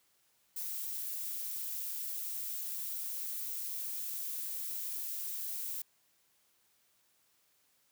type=noise; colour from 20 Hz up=violet; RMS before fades=-39 dBFS; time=0.56-5.82 s; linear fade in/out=5 ms; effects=white hiss -72 dBFS RMS until 7.91 s + high-pass 60 Hz 12 dB/octave